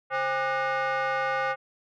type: tone with frequency modulation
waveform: sine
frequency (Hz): 138.8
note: C#3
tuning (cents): +3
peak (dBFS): -22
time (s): 0.1-1.56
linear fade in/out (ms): 50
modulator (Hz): 668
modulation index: 2.5
effects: tanh soft clip ceiling -23 dBFS